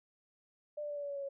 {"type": "tone with pitch steps", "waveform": "sine", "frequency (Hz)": [595, 588.8, 582.8, 576.7, 570.8, 564.9, 559, 553.2], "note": ["D5", "D5", "D5", "D5", "D5", "C#5", "C#5", "C#5"], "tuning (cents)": [22, 4, -13, -32, -49, 33, 14, -4], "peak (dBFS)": -37, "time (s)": [0.77, 1.29], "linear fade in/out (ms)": 10, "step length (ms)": 65, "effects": []}